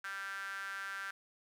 sawtooth tone with high-pass filter, 196 Hz, G3, in tune, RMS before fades -42 dBFS, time 0.04-1.11 s, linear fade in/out 5 ms, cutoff 1500 Hz, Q 9.2, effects low-pass 12000 Hz 12 dB/octave + 11-bit

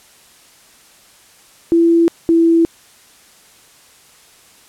sine tone pair in turn, 335.4 / 332.1 Hz, E4 / E4, +30 / +13 cents, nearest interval unison, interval 17 cents, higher first, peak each -8 dBFS, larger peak neither, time 1.72-2.08 / 2.29-2.65 s, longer neither, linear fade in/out 0 ms, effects white hiss -47 dBFS RMS until 4.68 s + low-pass 11000 Hz 12 dB/octave

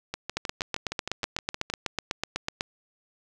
two click trains, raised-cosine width 0.2 ms, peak -10 / -14 dBFS, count 19 / 11, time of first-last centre 0.37-2.609 / 0.14-1.7 s, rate 8.04 / 6.41 Hz, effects none

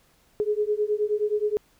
sine beating tone pair, 415.7 / 425.2 Hz, G#4 / G#4, +2 / +41 cents, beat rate 9.5 Hz, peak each -25 dBFS, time 0.4-1.57 s, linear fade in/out 0 ms, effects pink hiss -62 dBFS RMS until 1.79 s

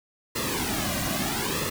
pink noise with flanger, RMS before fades -28 dBFS, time 0.35-1.7 s, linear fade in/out 10 ms, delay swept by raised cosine 1.3 to 2.3 ms, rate 0.76 Hz, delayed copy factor -0.75, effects none

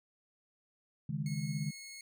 sine chord, C# suspended second, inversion none, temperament equal, 138.59 / 155.56 / 207.7 Hz, C#3 / D#3 / G#3, 0 / 0 / 0 cents, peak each -38 / -36 / -40 dBFS, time 1.09-1.71 s, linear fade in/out 5 ms
15% pulse tone, 2176 Hz, C#7, 33 cents flat, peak -40 dBFS, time 1.26-2.01 s, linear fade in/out 2 ms
effects none

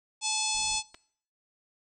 harmonic tone, 864 Hz, A5, 32 cents flat, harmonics 1 / 3 / 4 / 5 / 6 / 7 / 8 / 9 / 10, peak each -36 / -36 / -36 / -36 / -36 / -36 / -36 / -36 / -36 dBFS, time 0.21-0.83 s, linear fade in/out 50 ms
brown noise, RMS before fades -50 dBFS, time 0.54-0.8 s, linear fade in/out 10 ms
clicks, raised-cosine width 0.2 ms, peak -30 dBFS, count 2, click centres 0.944 / 0.947 s
effects noise-tail reverb RT60 0.6 s tail -22 dB re dry

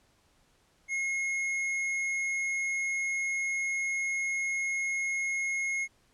sine tone with hard clipping, 2160 Hz, C#7, 45 cents flat, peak -30 dBFS, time 0.88-5.88 s, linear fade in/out 50 ms, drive 7 dB, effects pink hiss -67 dBFS RMS until 6.13 s + low-pass 10000 Hz 12 dB/octave

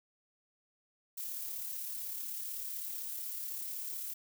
violet noise with amplitude modulation, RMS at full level -39 dBFS, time 1.17-4.14 s, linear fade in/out 10 ms, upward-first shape sine, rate 35.9 Hz, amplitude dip 30%, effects none

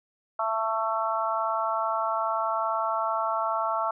harmonic tone, 222.4 Hz, A3, 19 cents sharp, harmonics 3 / 4 / 5 / 6, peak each -30 / -30 / -30 / -30 dBFS, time 0.39-3.91 s, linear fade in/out 5 ms, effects none

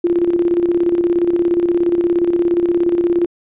sine tone with tremolo, 346.2 Hz, F4, 15 cents flat, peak -10 dBFS, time 0.04-3.26 s, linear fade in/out 5 ms, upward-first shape square, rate 17 Hz, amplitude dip 55%, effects resampled to 8000 Hz

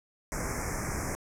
pink band-stop noise, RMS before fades -33 dBFS, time 0.32-1.15 s, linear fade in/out 0 ms, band 2300 to 5300 Hz, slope 96 dB/octave, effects low-pass 10000 Hz 12 dB/octave

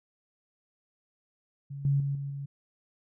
sine tone with level steps, 140 Hz, C#3, 18 cents sharp, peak -36 / -22 / -27 / -32 / -34 dBFS, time 1.7-2.46 s, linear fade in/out 10 ms, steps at 1.85 / 2 / 2.15 / 2.3 s, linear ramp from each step 2 ms, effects none

